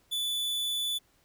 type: tone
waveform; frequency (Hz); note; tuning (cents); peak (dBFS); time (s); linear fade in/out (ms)
45% pulse; 3475; A7; -22; -29; 0.11-0.99; 20
effects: pink hiss -67 dBFS RMS until 1.24 s